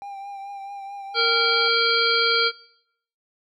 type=tone with vibrato; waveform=triangle; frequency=795 Hz; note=G5; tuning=24 cents sharp; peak=-31 dBFS; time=0.02-1.68 s; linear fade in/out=0 ms; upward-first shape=triangle; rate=4.6 Hz; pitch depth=33 cents each way
type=harmonic tone; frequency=462.2 Hz; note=A#4; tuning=15 cents flat; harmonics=1 / 3 / 5 / 7 / 9 / 10; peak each=-25 / -22 / -26 / -25 / -25 / -24 dBFS; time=1.14-2.52 s; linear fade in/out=50 ms
effects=noise-tail reverb RT60 0.7 s tail -20 dB re dry